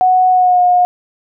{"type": "tone with pitch glide", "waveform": "sine", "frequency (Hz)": [739, 718.4], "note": ["F#5", "F5"], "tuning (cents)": [-2, 49], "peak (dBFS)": -7, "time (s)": [0.01, 0.85], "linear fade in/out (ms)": 0, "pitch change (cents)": -49, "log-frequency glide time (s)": [0.3, 0.62], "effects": []}